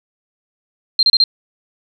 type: tone bursts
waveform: sine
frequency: 4176 Hz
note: C8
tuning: 4 cents flat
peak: -8 dBFS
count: 4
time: 0.99-1.239 s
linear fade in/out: 2 ms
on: 39 ms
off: 31 ms
effects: none